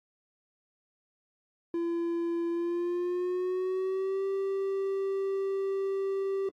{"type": "tone with pitch glide", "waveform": "triangle", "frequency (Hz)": [339.2, 389.6], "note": ["E4", "G4"], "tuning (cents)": [50, -11], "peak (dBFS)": -26, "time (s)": [1.74, 6.49], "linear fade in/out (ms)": 2, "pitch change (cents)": 239, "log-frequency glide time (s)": [2.5, 4.25], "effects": ["AAC 48 kbps"]}